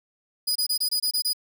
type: tone bursts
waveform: sawtooth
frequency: 4945 Hz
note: D#8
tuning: 12 cents flat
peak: -19 dBFS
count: 8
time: 0.47-1.333 s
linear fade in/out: 10 ms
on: 86 ms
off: 25 ms
effects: none